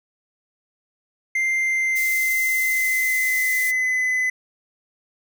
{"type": "tone with pitch glide", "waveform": "triangle", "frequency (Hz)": [2093, 2017], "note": ["C7", "B6"], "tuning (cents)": [0, 36], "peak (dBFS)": -17, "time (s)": [1.35, 4.3], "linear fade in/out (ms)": 5, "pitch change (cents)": -64, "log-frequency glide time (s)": [1.58, 4.03]}
{"type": "high-pass noise", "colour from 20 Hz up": "white", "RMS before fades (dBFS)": -30, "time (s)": [1.95, 3.72], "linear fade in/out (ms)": 20, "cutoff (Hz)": 6100, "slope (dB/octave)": 12}
{"effects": []}